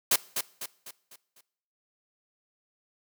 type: noise with echo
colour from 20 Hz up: white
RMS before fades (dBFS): -22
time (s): 0.11-0.16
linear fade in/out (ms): 5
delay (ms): 250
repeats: 5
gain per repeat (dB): -7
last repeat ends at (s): 1.41
effects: noise-tail reverb RT60 0.7 s tail -21 dB re dry + high-pass 150 Hz 12 dB/octave